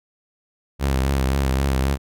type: tone with vibrato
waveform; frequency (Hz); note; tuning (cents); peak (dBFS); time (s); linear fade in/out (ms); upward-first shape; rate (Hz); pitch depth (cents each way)
sawtooth; 67.2; C2; +47; -14; 0.79-1.98; 50; sine; 3.8; 51
effects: none